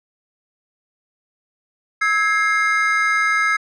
triangle tone cluster, 1296 / 1653 / 2116 Hz, E6 / G#6 / C7, -30 / -9 / +19 cents, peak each -18 dBFS, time 2.01-3.57 s, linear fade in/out 10 ms, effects resampled to 24000 Hz

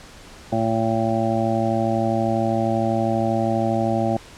harmonic tone, 112.5 Hz, A2, 39 cents sharp, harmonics 1 / 2 / 3 / 5 / 6 / 7, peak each -26 / -24 / -26 / -26 / -25 / -26 dBFS, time 0.52-4.17 s, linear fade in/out 5 ms, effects pink hiss -43 dBFS RMS until 4.37 s + low-pass 8000 Hz 12 dB/octave

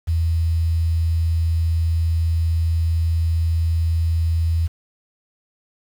sine tone with quantisation, 82.41 Hz, E2, in tune, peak -16 dBFS, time 0.07-4.68 s, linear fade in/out 20 ms, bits 7, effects none

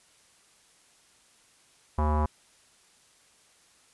square tone with low-pass filter, 75.9 Hz, D#2, 42 cents flat, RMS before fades -25 dBFS, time 1.98-2.26 s, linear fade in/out 5 ms, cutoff 1000 Hz, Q 4.9, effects white hiss -61 dBFS RMS until 3.93 s + resampled to 24000 Hz

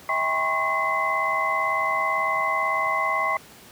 sine tone cluster, 645 / 799 / 1013 / 1091 / 2043 Hz, E5 / G5 / B5 / C#6 / C7, -38 / +33 / +44 / -28 / -42 cents, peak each -30 / -31 / -32 / -24 / -26 dBFS, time 0.09-3.37 s, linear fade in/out 2 ms, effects pink hiss -47 dBFS RMS until 3.71 s + high-pass 100 Hz 12 dB/octave

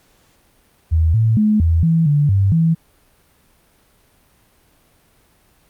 sine tone with pitch steps, 80.6 / 111.9 / 213 / 82.5 / 164.1 / 145.9 / 98 / 163.8 Hz, E2 / A2 / G#3 / E2 / E3 / D3 / G2 / E3, -38 / +30 / +44 / +2 / -8 / -11 / 0 / -11 cents, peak -11 dBFS, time 0.91-2.75 s, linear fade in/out 20 ms, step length 230 ms, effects pink hiss -56 dBFS RMS until 5.69 s + Opus 48 kbps

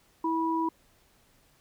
sine tone pair together, 326 / 977 Hz, E4 / B5, -19 / -19 cents, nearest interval octave + perfect fifth, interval 1900 cents, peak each -28 dBFS, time 0.24-0.69 s, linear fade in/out 5 ms, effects pink hiss -64 dBFS RMS until 1.6 s

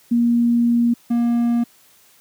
sine / triangle tone pair in turn, 236.6 / 236.6 Hz, A#3 / A#3, +26 / +26 cents, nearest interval unison, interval 0 cents, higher neither, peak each -13 / -13 dBFS, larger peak neither, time 0.11-0.94 / 1.1-1.64 s, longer first, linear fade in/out 10 ms, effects white hiss -53 dBFS RMS until 2.2 s + high-pass 80 Hz 12 dB/octave

